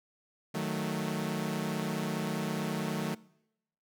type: chord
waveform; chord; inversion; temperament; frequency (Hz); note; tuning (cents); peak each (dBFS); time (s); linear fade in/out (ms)
sawtooth; D# diminished; none; equal; 155.56 / 185 / 220; D#3 / F#3 / A3; 0 / 0 / 0; -32; 0.54-3.15; 10
effects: noise-tail reverb RT60 0.8 s tail -22 dB re dry

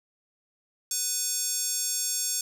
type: tone with high-pass filter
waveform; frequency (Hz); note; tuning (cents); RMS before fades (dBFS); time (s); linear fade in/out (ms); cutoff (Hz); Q
square; 500; B4; +21; -29; 0.91-2.41; 2; 6600; 2.4
effects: none

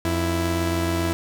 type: tone pair together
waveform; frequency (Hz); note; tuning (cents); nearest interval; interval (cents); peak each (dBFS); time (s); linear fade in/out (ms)
sawtooth; 87.31 / 330.8; F2 / E4; 0 / +6; octave + major seventh; 2306; -20; 0.05-1.13; 0
effects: none

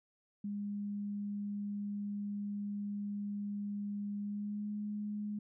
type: tone with pitch glide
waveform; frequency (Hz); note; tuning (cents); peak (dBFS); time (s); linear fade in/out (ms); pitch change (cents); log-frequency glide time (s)
sine; 204.1 to 208.4; G#3 to G#3; -30 to +6; -36; 0.44-5.39; 5; +36; 4.19-4.69
effects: none

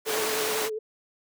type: high-pass noise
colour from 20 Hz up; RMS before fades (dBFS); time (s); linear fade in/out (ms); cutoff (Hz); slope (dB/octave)
pink; -29; 0.05-0.7; 50; 410; 12
type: tone with vibrato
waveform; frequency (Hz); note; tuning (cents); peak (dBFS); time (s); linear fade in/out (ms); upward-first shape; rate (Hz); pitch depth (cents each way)
sine; 434.4; A4; -22; -29; 0.06-0.79; 10; sine; 10; 36
effects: none

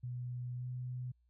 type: tone with pitch glide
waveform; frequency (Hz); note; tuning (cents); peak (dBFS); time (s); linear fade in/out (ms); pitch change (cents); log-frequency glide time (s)
sine; 123.47 to 125.41; B2 to B2; 0 to +27; -38; 0.03-1.12; 10; +27; 0.56-0.66
effects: added 60 Hz sine -69 dBFS peak until 1.29 s

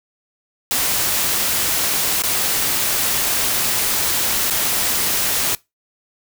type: noise with dropouts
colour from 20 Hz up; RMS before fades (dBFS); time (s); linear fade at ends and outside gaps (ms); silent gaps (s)
white; -19; 0.71-5.55; 1; 2.221-2.236 / 4.501-4.506
effects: noise-tail reverb RT60 0.2 s tail -22 dB re dry

